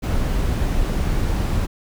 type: noise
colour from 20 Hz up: brown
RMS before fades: -20 dBFS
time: 0.02-1.67 s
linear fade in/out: 20 ms
effects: none